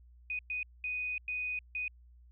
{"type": "tone bursts at uneven times", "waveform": "sine", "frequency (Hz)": 2489, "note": "D#7", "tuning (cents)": 0, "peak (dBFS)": -33, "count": 5, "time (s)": [[0.3, 0.39], [0.5, 0.63], [0.84, 1.18], [1.28, 1.59], [1.75, 1.88]], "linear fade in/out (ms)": 2, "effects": ["added 60 Hz sine -55 dBFS peak until 2.31 s"]}